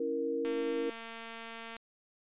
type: chord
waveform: sine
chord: A# diminished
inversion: first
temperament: equal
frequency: 277.2 / 329.6 / 466.2 Hz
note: C#4 / E4 / A#4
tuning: 0 / 0 / 0 cents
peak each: -38 / -38 / -32 dBFS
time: 0-0.9 s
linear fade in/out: 5 ms
type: click train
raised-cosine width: 0.3 ms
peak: -29 dBFS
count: 301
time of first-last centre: 0.45-1.766 s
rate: 228 Hz
effects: resampled to 8000 Hz